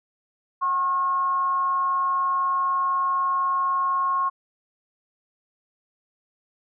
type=tone with frequency modulation; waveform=sine; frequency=1084 Hz; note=C#6; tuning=39 cents flat; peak=-20 dBFS; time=0.61-4.3 s; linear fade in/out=20 ms; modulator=338 Hz; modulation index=0.23; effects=none